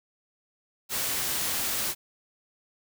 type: noise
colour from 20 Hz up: white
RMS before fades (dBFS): -29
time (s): 0.89-1.95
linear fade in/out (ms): 50
effects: none